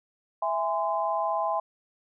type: chord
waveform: sine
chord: E augmented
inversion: none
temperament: just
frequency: 659.3 / 824.1 / 1030.1 Hz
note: E5 / G#5 / B#5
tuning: 0 / -14 / -27 cents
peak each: -29 dBFS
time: 0.42-1.6 s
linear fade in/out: 5 ms
effects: none